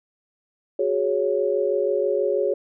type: chord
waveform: sine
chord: F# suspended second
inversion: none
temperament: just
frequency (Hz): 370 / 416.2 / 555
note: F#4 / G#4 / C#5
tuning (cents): 0 / +4 / +2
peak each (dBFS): -25 / -23 / -23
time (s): 0.79-2.54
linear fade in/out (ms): 5
effects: none